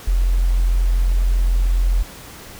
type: tone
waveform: sine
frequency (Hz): 43.65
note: F1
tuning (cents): 0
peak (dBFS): -13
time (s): 0.07-2.03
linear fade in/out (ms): 10
effects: pink hiss -38 dBFS RMS until 2.59 s